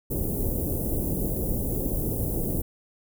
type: band-stop noise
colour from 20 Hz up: pink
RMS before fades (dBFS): -27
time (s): 0.1-2.62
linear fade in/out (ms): 10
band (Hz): 500 to 12000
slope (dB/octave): 24
effects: none